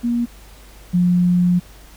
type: tone pair in turn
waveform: sine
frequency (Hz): 237.8 / 177.68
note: A#3 / F3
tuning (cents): +35 / +30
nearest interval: perfect fourth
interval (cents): 505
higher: first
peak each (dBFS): -16 / -12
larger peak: second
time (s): 0.03-0.26 / 0.93-1.6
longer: second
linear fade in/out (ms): 20
effects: added 50 Hz sine -42 dBFS peak until 1.96 s + pink hiss -46 dBFS RMS until 1.96 s